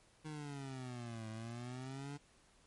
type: exponential two-way sweep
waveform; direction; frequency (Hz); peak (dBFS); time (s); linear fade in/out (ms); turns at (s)
25% pulse; down then up; 156.5 to 109.2 to 145.6; -40; 0.24-2.18; 20; 1.29
effects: pink hiss -68 dBFS RMS until 2.66 s + MP3 48 kbps